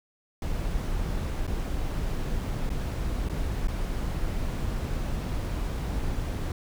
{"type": "noise with dropouts", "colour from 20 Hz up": "brown", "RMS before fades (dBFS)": -29, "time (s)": [0.42, 6.52], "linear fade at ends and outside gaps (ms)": 2, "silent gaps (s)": [[1.468, 1.476], [2.693, 2.701], [3.288, 3.296], [3.673, 3.682]], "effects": []}